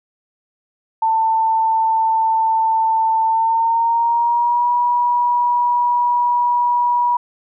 sine tone with pitch glide, 892 to 967.1 Hz, A5 to B5, +23 to -37 cents, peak -13 dBFS, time 1.02-7.17 s, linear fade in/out 5 ms, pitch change +140 cents, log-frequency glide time 3.25-4.69 s, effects none

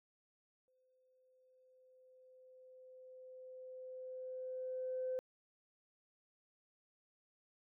sine tone with exponential growth, 513 Hz, C5, 34 cents flat, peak -35 dBFS, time 0.68-5.19 s, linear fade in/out 0 ms, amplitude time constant 980 ms, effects tanh soft clip ceiling -31 dBFS

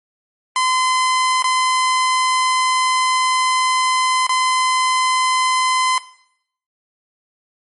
sawtooth tone with dropouts, 1027 Hz, C6, 33 cents flat, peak -11 dBFS, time 0.56-5.98 s, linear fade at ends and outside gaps 1 ms, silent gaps 1.423-1.442 / 4.267-4.293 s, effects noise-tail reverb RT60 0.7 s tail -17 dB re dry + MP3 48 kbps

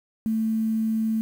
sine tone, 221.4 Hz, A3, 11 cents sharp, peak -21 dBFS, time 0.26-1.21 s, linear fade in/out 0 ms, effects 8-bit

